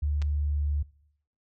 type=tone with pitch glide; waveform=sine; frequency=73.5 to 72.95 Hz; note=D2 to D2; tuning=+2 to -11 cents; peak=-24 dBFS; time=0.02-0.83 s; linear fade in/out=10 ms; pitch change=-13 cents; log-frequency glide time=0.22-0.71 s
type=clicks; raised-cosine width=0.2 ms; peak=-25 dBFS; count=2; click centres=0.218 / 0.223 s
effects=noise-tail reverb RT60 0.7 s tail -22 dB re dry